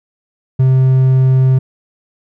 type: tone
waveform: triangle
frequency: 130.81 Hz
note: C3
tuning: in tune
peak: -5 dBFS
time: 0.59-1.59 s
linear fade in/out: 10 ms
effects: none